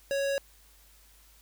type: tone with notch filter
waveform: square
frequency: 554.4 Hz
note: C#5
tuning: in tune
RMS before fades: -29 dBFS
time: 0.11-0.38 s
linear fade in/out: 0 ms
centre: 12000 Hz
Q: 1.6
effects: added 51 Hz sine -59 dBFS peak until 1.41 s + white hiss -60 dBFS RMS until 1.41 s